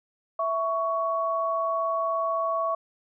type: tone pair together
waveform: sine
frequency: 659.3 / 1116.8 Hz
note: E5 / C#6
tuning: 0 / +13 cents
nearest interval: major sixth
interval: 913 cents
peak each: -27 / -26 dBFS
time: 0.39-2.75 s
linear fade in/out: 5 ms
effects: none